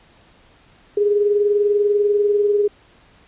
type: tone pair together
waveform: sine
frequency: 410.8 / 431 Hz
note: G#4 / A4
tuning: -19 / -36 cents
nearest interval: minor second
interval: 83 cents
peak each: -14 / -24 dBFS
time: 0.97-2.68 s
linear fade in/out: 5 ms
effects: pink hiss -52 dBFS RMS until 3.27 s + resampled to 8000 Hz